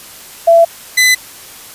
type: tone pair in turn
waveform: sine / sawtooth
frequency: 671 / 2011 Hz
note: E5 / B6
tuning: +31 / +31 cents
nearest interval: octave + perfect fifth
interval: 1900 cents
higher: second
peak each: -3 dBFS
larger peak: neither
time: 0.47-0.65 / 0.97-1.15 s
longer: neither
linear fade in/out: 10 ms
effects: white hiss -34 dBFS RMS until 1.74 s + resampled to 32000 Hz